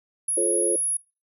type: tone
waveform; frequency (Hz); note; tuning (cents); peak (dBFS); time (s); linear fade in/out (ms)
sine; 10470; E9; -13; -22; 0.28-0.97; 5
type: chord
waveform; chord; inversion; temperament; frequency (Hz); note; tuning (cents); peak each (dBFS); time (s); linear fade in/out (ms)
sine; F augmented; none; just; 349.2 / 436.5 / 545.7; F4 / A4 / C#5; 0 / -14 / -27; -26 / -27 / -27; 0.37-0.76; 5
effects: noise-tail reverb RT60 0.3 s tail -23 dB re dry